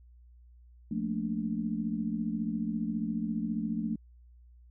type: chord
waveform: sine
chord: Bb major seventh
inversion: second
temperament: just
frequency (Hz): 174.81 / 218.5 / 233.1 / 291.4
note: F3 / A3 / Bb3 / D4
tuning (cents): +2 / -12 / 0 / -13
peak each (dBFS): -37 / -32 / -37 / -38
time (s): 0.91-3.96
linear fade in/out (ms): 5
effects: added 60 Hz sine -53 dBFS peak until 4.7 s